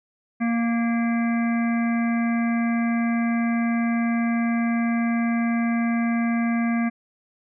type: harmonic tone with a mistuned harmonic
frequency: 233.1 Hz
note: A#3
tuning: in tune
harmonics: 1 / 3 / 5 / 7 / 9 / 10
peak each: -20 / -32 / -36 / -35 / -35 / -39 dBFS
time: 0.4-6.9 s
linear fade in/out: 20 ms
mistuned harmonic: 9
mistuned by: -35 cents
effects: none